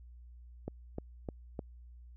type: click train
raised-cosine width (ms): 2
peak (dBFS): -24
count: 4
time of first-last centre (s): 0.68-1.592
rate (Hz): 3.29
effects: added 60 Hz sine -50 dBFS peak until 2.16 s